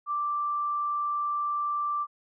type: tone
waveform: sine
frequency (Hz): 1174.7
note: D6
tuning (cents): 0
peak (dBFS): -26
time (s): 0.06-2.07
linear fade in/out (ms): 50
effects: none